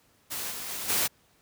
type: noise with level steps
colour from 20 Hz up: white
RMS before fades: -34 / -37 / -35 / -26 dBFS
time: 0.3-1.08 s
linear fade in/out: 20 ms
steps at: 0.5 / 0.68 / 0.88 s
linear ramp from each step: 20 ms
effects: pink hiss -64 dBFS RMS until 1.41 s + high-pass 60 Hz 12 dB/octave